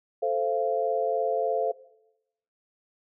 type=chord; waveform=sine; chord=F major; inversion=first; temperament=equal with one note detuned; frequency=440 / 523.3 / 686.5 Hz; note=A4 / C5 / F5; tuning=0 / 0 / -30 cents; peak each=-28 dBFS; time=0.22-1.72 s; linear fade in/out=10 ms; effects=noise-tail reverb RT60 0.9 s tail -19 dB re dry